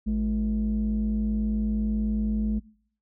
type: tone pair together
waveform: sine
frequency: 55.28 / 213.6 Hz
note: A1 / G#3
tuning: +9 / +49 cents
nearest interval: octave + major seventh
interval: 2340 cents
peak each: -26 / -23 dBFS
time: 0.06-2.6 s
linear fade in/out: 20 ms
effects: noise-tail reverb RT60 0.6 s tail -24 dB re dry + tanh soft clip ceiling -19 dBFS